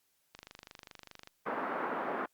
click train, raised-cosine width 0.2 ms, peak -30 dBFS, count 24, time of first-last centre 0.35-1.274 s, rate 24.9 Hz
white band-pass noise, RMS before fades -36 dBFS, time 1.46-2.26 s, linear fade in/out 5 ms, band 220 to 1400 Hz, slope 24 dB/octave
effects white hiss -75 dBFS RMS until 2.33 s + Opus 48 kbps

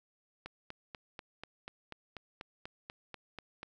click train, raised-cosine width 0.3 ms, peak -27 dBFS, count 14, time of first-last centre 0.46-3.631 s, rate 4.1 Hz, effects none

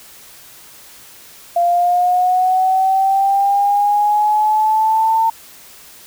sine linear sweep, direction up, 690 to 902 Hz, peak -11 dBFS, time 1.56-5.3 s, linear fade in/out 5 ms, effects white hiss -41 dBFS RMS until 6.06 s

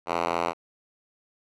5% pulse tone with band-pass filter, 84.9 Hz, F2, 48 cents flat, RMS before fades -27 dBFS, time 0.06-0.54 s, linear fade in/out 50 ms, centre 1100 Hz, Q 0.74, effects none

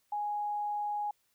sine tone, 830 Hz, G#5, 1 cent flat, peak -31 dBFS, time 0.12-1.11 s, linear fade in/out 5 ms, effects white hiss -74 dBFS RMS until 1.34 s

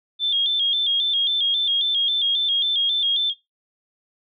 sine tone with vibrato, 3400 Hz, G#7, 40 cents sharp, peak -18 dBFS, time 0.19-3.34 s, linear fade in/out 50 ms, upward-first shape square, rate 3.7 Hz, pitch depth 69 cents each way, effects noise-tail reverb RT60 0.2 s tail -19 dB re dry

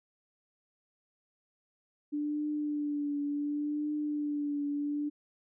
sine tone with vibrato, 293.7 Hz, D4, in tune, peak -30 dBFS, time 2.12-5.1 s, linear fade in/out 20 ms, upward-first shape triangle, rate 0.69 Hz, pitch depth 37 cents each way, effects none

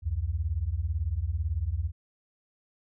sine beating tone pair, 69.1 / 87.1 Hz, C#2 / F2, -5 / -4 cents, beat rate 18 Hz, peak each -30 / -29 dBFS, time 0.02-1.92 s, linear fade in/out 50 ms, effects none

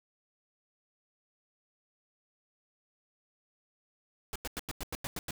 pink noise bursts, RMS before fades -37 dBFS, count 9, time 4.33-5.308 s, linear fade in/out 0 ms, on 26 ms, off 93 ms, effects none

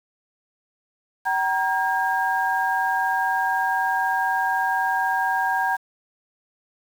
sine tone cluster, 765 / 941 / 1615 Hz, G5 / A#5 / G#6, -42 / +16 / -49 cents, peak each -24 dBFS, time 1.25-5.77 s, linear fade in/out 20 ms, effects 7-bit

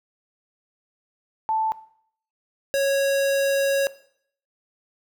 sine / square tone pair in turn, 880 / 551.6 Hz, A5 / C#5, 0 / -9 cents, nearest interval minor sixth, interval 809 cents, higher first, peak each -20 dBFS, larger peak neither, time 1.49-1.72 / 2.74-3.87 s, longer second, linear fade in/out 0 ms, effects noise-tail reverb RT60 0.6 s tail -17 dB re dry

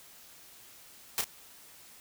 white noise with echo, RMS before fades -29 dBFS, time 1.18-1.21 s, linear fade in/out 0 ms, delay 32 ms, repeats 1, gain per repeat -7 dB, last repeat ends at 1.242 s, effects white hiss -54 dBFS RMS until 2 s

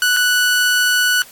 sawtooth tone with dropouts, 1480 Hz, F#6, in tune, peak -9 dBFS, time 0.02-1.22 s, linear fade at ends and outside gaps 1 ms, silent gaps 0.165-0.169 s, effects white hiss -42 dBFS RMS until 1.31 s + AAC 64 kbps

